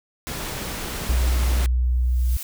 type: noise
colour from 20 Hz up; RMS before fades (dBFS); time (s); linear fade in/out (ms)
pink; -30; 0.27-1.66; 0
type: tone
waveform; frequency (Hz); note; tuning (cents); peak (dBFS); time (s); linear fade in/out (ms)
sine; 61.74; B1; 0; -17; 1.09-2.37; 5
type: noise with exponential growth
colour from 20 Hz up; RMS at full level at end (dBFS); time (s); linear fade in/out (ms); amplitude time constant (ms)
blue; -31; 1.83-2.43; 2; 130
effects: none